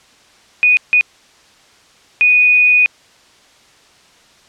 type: tone bursts at uneven times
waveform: sine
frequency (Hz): 2477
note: D#7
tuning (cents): -8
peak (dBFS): -7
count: 3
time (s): 0.63-0.77 / 0.93-1.01 / 2.21-2.86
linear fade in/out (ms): 0
effects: white hiss -48 dBFS RMS until 4.48 s + low-pass 6000 Hz 12 dB/octave